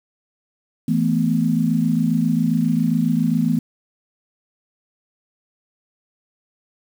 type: chord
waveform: sine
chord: E suspended fourth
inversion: none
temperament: just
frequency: 164.81 / 219.8 / 247.2 Hz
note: E3 / A3 / B3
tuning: 0 / -2 / +2 cents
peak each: -20 dBFS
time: 0.88-3.59 s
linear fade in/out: 5 ms
effects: 7-bit